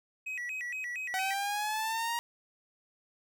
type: tone with vibrato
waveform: triangle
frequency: 2217 Hz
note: C#7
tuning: in tune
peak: -33 dBFS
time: 0.26-1.34 s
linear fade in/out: 10 ms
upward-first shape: square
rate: 4.3 Hz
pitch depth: 230 cents each way
type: linear sweep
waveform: sawtooth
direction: up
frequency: 749 to 947 Hz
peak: -27 dBFS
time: 1.14-2.19 s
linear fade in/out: 0 ms
effects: none